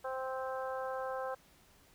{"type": "harmonic tone", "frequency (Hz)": 261.6, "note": "C4", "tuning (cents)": 0, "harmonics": [2, 3, 4, 5, 6], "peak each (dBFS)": [-38, -42, -44, -46, -48], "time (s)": [0.04, 1.35], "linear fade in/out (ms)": 10, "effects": ["pink hiss -64 dBFS RMS until 1.94 s"]}